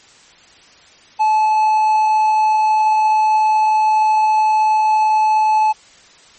triangle tone, 864 Hz, A5, 32 cents flat, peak -9 dBFS, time 1.19-5.73 s, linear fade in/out 20 ms, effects white hiss -46 dBFS RMS until 6.38 s + MP3 32 kbps

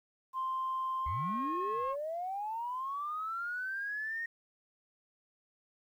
sine tone with pitch glide, 1046.5 to 1077.8 Hz, C6 to C#6, 0 to -49 cents, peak -31 dBFS, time 0.33-1.96 s, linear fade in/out 50 ms, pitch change +51 cents, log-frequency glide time 1-1.28 s
sine linear sweep, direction up, 61.74 to 1864.7 Hz, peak -34 dBFS, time 1.06-4.26 s, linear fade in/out 5 ms
effects tanh soft clip ceiling -28 dBFS + 11-bit

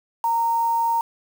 sine tone with quantisation, 924 Hz, A#5, 16 cents flat, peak -18 dBFS, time 0.24-1.01 s, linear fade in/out 2 ms, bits 6, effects none

